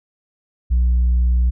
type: tone with tanh clipping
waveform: sine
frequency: 61 Hz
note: B1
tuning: 21 cents flat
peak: -13 dBFS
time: 0.7-1.51 s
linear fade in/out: 20 ms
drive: 1 dB
effects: none